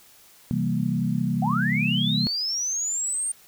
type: chord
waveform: sine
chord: C dominant seventh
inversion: none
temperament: equal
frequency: 130.81 / 164.81 / 196 / 233.1 Hz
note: C3 / E3 / G3 / Bb3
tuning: 0 / 0 / 0 / 0 cents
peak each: -28 / -27 / -27 / -27 dBFS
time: 0.51-2.27 s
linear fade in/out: 0 ms
type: linear sweep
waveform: sine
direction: up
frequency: 698.5 to 8870 Hz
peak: -24 dBFS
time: 1.42-3.32 s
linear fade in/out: 5 ms
effects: white hiss -53 dBFS RMS until 3.47 s